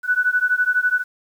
sine beating tone pair, 1480 / 1492 Hz, F#6 / F#6, 0 / +14 cents, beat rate 12 Hz, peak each -19 dBFS, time 0.03-1.04 s, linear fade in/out 50 ms, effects 8-bit

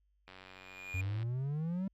triangle tone with exponential growth, 2429 Hz, D#7, 42 cents flat, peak -35 dBFS, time 0.27-1.01 s, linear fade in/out 2 ms, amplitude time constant 160 ms
click train, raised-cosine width 0.3 ms, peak -35 dBFS, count 90, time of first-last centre 0.28-1.229 s, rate 93.8 Hz
triangle exponential sweep, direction up, 89.7 to 197.3 Hz, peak -31 dBFS, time 0.94-1.88 s, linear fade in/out 5 ms
effects added 50 Hz sine -70 dBFS peak until 1.93 s

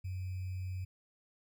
sine tone with sample-and-hold, 92.5 Hz, F#2, in tune, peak -36 dBFS, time 0.04-0.85 s, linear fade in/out 10 ms, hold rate 2450 Hz, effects none

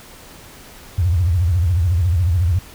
sine tone with vibrato, 87.31 Hz, F2, in tune, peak -13 dBFS, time 0.98-2.59 s, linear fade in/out 5 ms, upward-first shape sine, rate 14 Hz, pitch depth 190 cents each way, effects pink hiss -41 dBFS RMS until 2.74 s

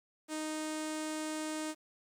sawtooth tone with low-pass filter, 310.2 Hz, D#4, 5 cents flat, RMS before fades -38 dBFS, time 0.28-1.75 s, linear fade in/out 50 ms, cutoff 8700 Hz, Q 3, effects 10-bit

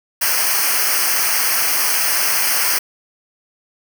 white noise with comb filter, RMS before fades -17 dBFS, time 0.21-2.79 s, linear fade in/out 10 ms, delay 0.27 ms, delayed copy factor -1, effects none

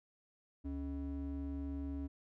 triangle ring-modulated tone, 175 Hz, F3, 4 cents sharp, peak -33 dBFS, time 0.64-2.08 s, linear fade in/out 20 ms, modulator 103 Hz, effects none

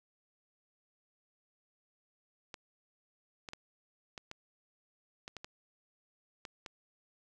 clicks, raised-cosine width 0.2 ms, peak -26 dBFS, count 10, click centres 2.542 / 3.488 / 3.534 / 4.178 / 4.314 / 5.279 / 5.367 / 5.445 / 6.452 / 6.662 s, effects none

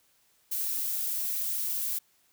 violet noise, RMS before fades -31 dBFS, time 0.51-1.99 s, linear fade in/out 10 ms, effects white hiss -67 dBFS RMS until 2.32 s

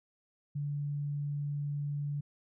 sine tone, 144.7 Hz, D3, 25 cents flat, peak -32 dBFS, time 0.55-2.21 s, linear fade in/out 10 ms, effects none

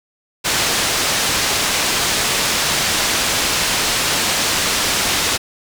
white low-pass noise, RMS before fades -18 dBFS, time 0.44-5.38 s, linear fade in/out 20 ms, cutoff 6400 Hz, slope 12 dB/octave, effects none

